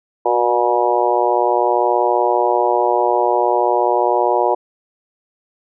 harmonic tone with a mistuned harmonic, 120.4 Hz, B2, 44 cents flat, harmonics 3 / 4 / 5 / 6 / 7 / 8, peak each -20 / -20 / -20 / -20 / -20 / -20 dBFS, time 0.25-4.55 s, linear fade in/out 10 ms, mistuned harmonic 3, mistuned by +25 cents, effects none

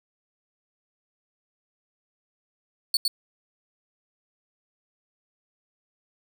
40% pulse tone with echo, 4451 Hz, C#8, 6 cents sharp, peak -18 dBFS, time 2.94-2.97 s, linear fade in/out 2 ms, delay 110 ms, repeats 1, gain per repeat -2 dB, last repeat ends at 3.08 s, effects none

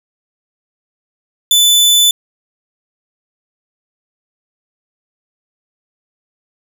sawtooth tone, 3500 Hz, A7, 10 cents flat, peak -4 dBFS, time 1.51-2.11 s, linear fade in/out 2 ms, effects none

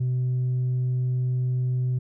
triangle tone with tanh clipping, 126.5 Hz, B2, 42 cents sharp, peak -22 dBFS, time 0-1.99 s, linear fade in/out 10 ms, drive 6 dB, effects none

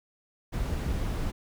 brown noise, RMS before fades -30 dBFS, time 0.52-1.32 s, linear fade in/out 20 ms, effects none

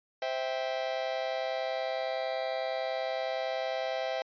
45% pulse chord, C major, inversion none, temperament just, 523.3 / 654.1 / 784.9 Hz, C5 / E5 / G5, 0 / -14 / +2 cents, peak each -35 / -34 / -37 dBFS, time 0.22-4.22 s, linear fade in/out 2 ms, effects resampled to 11025 Hz

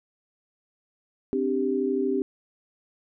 sine chord, C suspended second, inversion none, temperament just, 261.6 / 294.3 / 392.4 Hz, C4 / D4 / G4, 0 / +4 / +2 cents, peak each -27 / -30 / -25 dBFS, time 1.33-2.22 s, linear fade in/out 0 ms, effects none

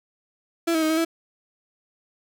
35% pulse tone with pitch steps, 334.8 / 320.2 / 313.4 / 319.5 / 329.8 Hz, E4 / D#4 / D#4 / D#4 / E4, +27 / +50 / +13 / +46 / +1 cents, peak -18 dBFS, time 0.67-1.05 s, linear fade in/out 10 ms, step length 76 ms, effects none

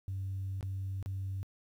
sine tone with dropouts, 96.2 Hz, G2, 32 cents flat, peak -33 dBFS, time 0.08-1.43 s, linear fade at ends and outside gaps 0 ms, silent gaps 0.609-0.628 / 1.027-1.06 s, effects tanh soft clip ceiling -31 dBFS + 11-bit

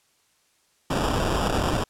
pink noise with sample-and-hold, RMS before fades -24 dBFS, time 0.9-1.84 s, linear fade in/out 5 ms, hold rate 2100 Hz, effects white hiss -65 dBFS RMS until 1.89 s + low-pass 10000 Hz 12 dB/octave

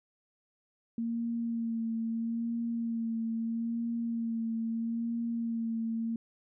sine tone with vibrato, 229.7 Hz, A#3, 25 cents flat, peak -30 dBFS, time 0.98-6.16 s, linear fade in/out 2 ms, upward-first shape sine, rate 0.77 Hz, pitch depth 25 cents each way, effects none

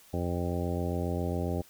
harmonic tone, 87.4 Hz, F2, 2 cents sharp, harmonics 1 / 2 / 3 / 4 / 5 / 6 / 7 / 9, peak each -32 / -35 / -37 / -38 / -39 / -40 / -40 / -42 dBFS, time 0.13-1.62 s, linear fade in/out 10 ms, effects white hiss -57 dBFS RMS until 1.69 s

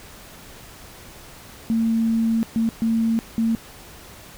sine tone bursts at uneven times, 226.4 Hz, A3, 50 cents sharp, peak -17 dBFS, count 4, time 1.7-2.43 / 2.56-2.69 / 2.82-3.19 / 3.38-3.55 s, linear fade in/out 0 ms, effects pink hiss -43 dBFS RMS until 4.37 s

